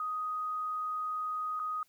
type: tone with dropouts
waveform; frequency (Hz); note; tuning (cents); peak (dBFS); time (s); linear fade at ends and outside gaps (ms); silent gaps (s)
sine; 1249; D#6; +6; -32; 0-1.83; 2; 1.594-1.598
effects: white hiss -70 dBFS RMS until 1.88 s